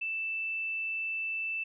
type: tone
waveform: sine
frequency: 2649 Hz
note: E7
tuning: 8 cents sharp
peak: -31 dBFS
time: 0.01-1.64 s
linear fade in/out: 10 ms
effects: none